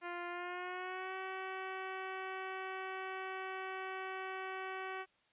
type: tone with pitch glide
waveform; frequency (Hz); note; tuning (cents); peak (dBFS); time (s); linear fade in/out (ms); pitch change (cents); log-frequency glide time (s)
10% pulse; 349.3 to 378.7; F4 to F#4; 0 to +40; -32; 0.01-5.06; 50; +140; 0.29-1.15
effects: white hiss -73 dBFS RMS until 5.32 s + resampled to 8000 Hz